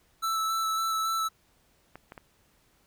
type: tone with vibrato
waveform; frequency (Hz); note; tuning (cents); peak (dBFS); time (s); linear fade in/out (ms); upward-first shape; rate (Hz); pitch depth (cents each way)
square; 1318.5; E6; 0; -27; 0.22-1.29; 20; square; 3.6; 10
type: clicks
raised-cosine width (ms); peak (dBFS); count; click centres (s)
0.5; -28; 3; 1.956 / 2.121 / 2.178
effects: pink hiss -66 dBFS RMS until 2.86 s